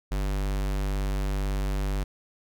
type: tone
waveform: square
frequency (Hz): 49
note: G1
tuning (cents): 0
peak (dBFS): -26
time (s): 0.11-2.04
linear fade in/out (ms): 10
effects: none